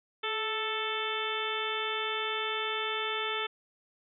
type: harmonic tone with a mistuned harmonic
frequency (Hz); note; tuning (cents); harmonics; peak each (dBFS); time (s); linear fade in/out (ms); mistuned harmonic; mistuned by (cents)
440; A4; 0; 1 / 2 / 3 / 4 / 5 / 6 / 7 / 8; -37 / -40 / -36 / -40 / -39 / -40 / -39 / -38; 0.23-3.47; 10; 1; -35
effects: none